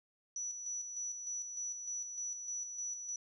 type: tone with tremolo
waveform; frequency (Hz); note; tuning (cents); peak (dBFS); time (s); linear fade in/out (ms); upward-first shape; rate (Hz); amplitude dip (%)
sine; 5910; F#8; -3; -37; 0.36-3.16; 2; square; 3.3; 45
effects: none